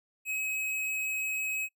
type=tone; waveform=square; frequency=2551 Hz; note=D#7; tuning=43 cents sharp; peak=-31 dBFS; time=0.25-1.69 s; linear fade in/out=50 ms; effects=noise-tail reverb RT60 0.1 s tail -23 dB re dry